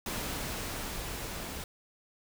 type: noise with level ramp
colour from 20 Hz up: pink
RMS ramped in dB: -35 to -40 dBFS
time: 0.06-1.64 s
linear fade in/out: 2 ms
effects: none